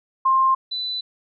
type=tone pair in turn; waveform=sine; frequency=1057 / 3991 Hz; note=C6 / B7; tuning=+17 / +17 cents; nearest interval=octave + major seventh; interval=2300 cents; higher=second; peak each=-14 / -24 dBFS; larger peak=first; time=0.25-0.55 / 0.71-1.01 s; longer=neither; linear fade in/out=10 ms; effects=none